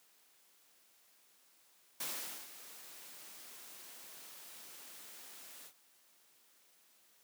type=noise with ADSR envelope; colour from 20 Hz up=white; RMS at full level=-39 dBFS; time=2-5.73 s; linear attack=5 ms; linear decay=460 ms; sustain=-14 dB; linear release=74 ms; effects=white hiss -68 dBFS RMS until 7.23 s + high-pass 200 Hz 12 dB/octave